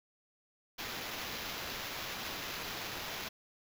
blue noise with sample-and-hold, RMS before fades -41 dBFS, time 0.78-3.29 s, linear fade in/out 10 ms, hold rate 8820 Hz, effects none

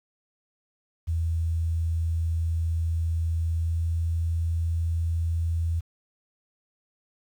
sine tone with pitch glide, 82.41 to 83.08 Hz, E2 to E2, 0 to +14 cents, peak -23 dBFS, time 1.07-5.81 s, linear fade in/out 20 ms, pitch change +14 cents, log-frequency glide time 3.53-3.83 s, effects 9-bit

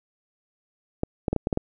clicks, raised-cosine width 2 ms, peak -10 dBFS, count 7, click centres 1.034 / 1.282 / 1.33 / 1.363 / 1.471 / 1.528 / 1.574 s, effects none

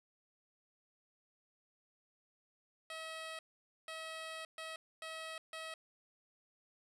10% pulse tone bursts at uneven times, 642 Hz, E5, 46 cents flat, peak -35 dBFS, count 5, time 2.9-3.39 / 3.88-4.45 / 4.58-4.76 / 5.02-5.38 / 5.53-5.74 s, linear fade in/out 2 ms, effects low-pass 10000 Hz 12 dB/octave

